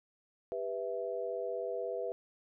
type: chord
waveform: sine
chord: E minor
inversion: first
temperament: equal with one note detuned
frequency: 397.5 / 493.9 / 659.3 Hz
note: G4 / B4 / E5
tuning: +24 / 0 / 0 cents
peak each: -40 / -37 / -39 dBFS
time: 0.52-2.12 s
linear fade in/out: 0 ms
effects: none